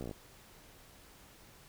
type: slowing click train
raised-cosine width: 2 ms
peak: -28 dBFS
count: 7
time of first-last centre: 0.01-0.112 s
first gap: 15 ms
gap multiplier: 1.05
effects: pink hiss -58 dBFS RMS until 1.68 s